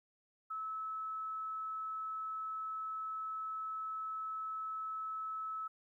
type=tone; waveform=sine; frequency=1300 Hz; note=E6; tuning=24 cents flat; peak=-38 dBFS; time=0.5-5.68 s; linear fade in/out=10 ms; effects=13-bit